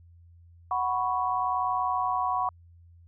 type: chord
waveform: sine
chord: F# suspended fourth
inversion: none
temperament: equal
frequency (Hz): 740 / 987.8 / 1108.7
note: F#5 / B5 / C#6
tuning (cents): 0 / 0 / 0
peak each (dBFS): -29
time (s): 0.71-2.49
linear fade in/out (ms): 2
effects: added 85 Hz sine -51 dBFS peak until 3.07 s